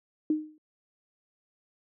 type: tone with exponential decay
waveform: sine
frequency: 307.9 Hz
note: D#4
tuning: 18 cents flat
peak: -19 dBFS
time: 0.3-0.58 s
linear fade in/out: 2 ms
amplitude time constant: 60 ms
effects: high-pass 200 Hz 12 dB/octave